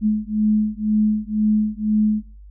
sine beating tone pair, 212.5 / 214.5 Hz, G#3 / A3, +40 / -44 cents, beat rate 2 Hz, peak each -19 dBFS, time 0.01-2.23 s, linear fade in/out 50 ms, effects noise-tail reverb RT60 0.4 s tail -25 dB re dry + added 50 Hz sine -39 dBFS peak until 2.5 s

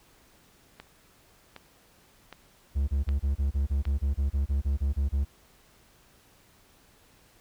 click train, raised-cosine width 0.3 ms, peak -26 dBFS, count 5, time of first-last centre 0.8-3.853 s, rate 1.31 Hz
triangle tone bursts, 69.6 Hz, C#2, 8 cents sharp, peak -21 dBFS, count 16, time 2.75-5.25 s, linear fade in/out 20 ms, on 130 ms, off 28 ms
effects pink hiss -60 dBFS RMS until 7.4 s

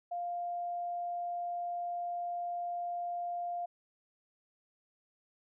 sine tone, 700 Hz, F5, 4 cents sharp, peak -34 dBFS, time 0.11-3.66 s, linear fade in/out 10 ms, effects none

